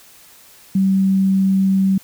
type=tone; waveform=sine; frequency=192.3 Hz; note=G3; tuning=33 cents flat; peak=-12 dBFS; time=0.75-1.98 s; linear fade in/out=5 ms; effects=white hiss -46 dBFS RMS until 2.03 s